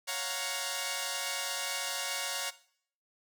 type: chord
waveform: 5% pulse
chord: Gb major seventh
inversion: second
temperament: equal with one note detuned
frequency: 554.4 / 701.3 / 740 / 932.3 Hz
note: Db5 / F5 / Gb5 / Bb5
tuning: 0 / +7 / 0 / 0 cents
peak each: -26 / -28 / -29 / -26 dBFS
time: 0.07-2.51 s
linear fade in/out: 20 ms
effects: noise-tail reverb RT60 0.6 s tail -18 dB re dry